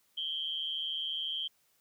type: tone with amplitude modulation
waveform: sine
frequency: 3163 Hz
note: G7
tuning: 15 cents sharp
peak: -29 dBFS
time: 0.17-1.48 s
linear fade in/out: 10 ms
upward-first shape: sine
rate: 160 Hz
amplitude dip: 85%
effects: white hiss -71 dBFS RMS until 1.8 s